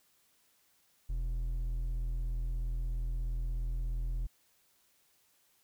sine tone with hard clipping, 41.56 Hz, E1, 15 cents sharp, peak -33 dBFS, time 1.09-4.27 s, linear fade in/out 10 ms, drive 5 dB, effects white hiss -70 dBFS RMS until 5.63 s

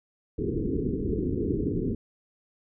white low-pass noise, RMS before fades -28 dBFS, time 0.38-1.95 s, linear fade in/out 5 ms, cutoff 450 Hz, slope 96 dB/octave, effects none

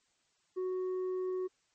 triangle tone with tanh clipping, 370 Hz, F#4, in tune, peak -33 dBFS, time 0.56-1.48 s, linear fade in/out 20 ms, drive 8 dB, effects white hiss -74 dBFS RMS until 1.74 s + MP3 32 kbps

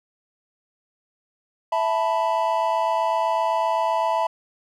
triangle chord, E suspended fourth, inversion none, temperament equal, 659.3 / 880 / 987.8 Hz, E5 / A5 / B5, 0 / 0 / 0 cents, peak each -22 dBFS, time 1.72-4.27 s, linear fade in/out 5 ms, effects none

